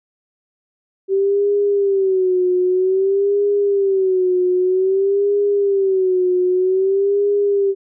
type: tone with vibrato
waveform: sine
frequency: 384.2 Hz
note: G4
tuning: 35 cents flat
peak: -13 dBFS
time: 1.08-7.75 s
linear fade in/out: 50 ms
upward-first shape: sine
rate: 0.52 Hz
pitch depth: 100 cents each way
effects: none